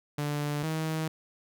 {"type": "tone pair in turn", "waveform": "sawtooth", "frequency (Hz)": [146.83, 158.53], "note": ["D3", "D#3"], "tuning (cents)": [0, 33], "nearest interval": "minor second", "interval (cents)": 133, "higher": "second", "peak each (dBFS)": -25, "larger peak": "neither", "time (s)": [[0.18, 0.63], [0.63, 1.08]], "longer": "neither", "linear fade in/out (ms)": 5, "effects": []}